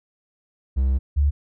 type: tone pair in turn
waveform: triangle / sine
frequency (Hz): 66 / 71.87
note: C2 / D2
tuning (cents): +16 / -37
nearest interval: minor second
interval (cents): 147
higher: second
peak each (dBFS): -15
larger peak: neither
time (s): 0.76-0.99 / 1.16-1.31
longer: first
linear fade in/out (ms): 20
effects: none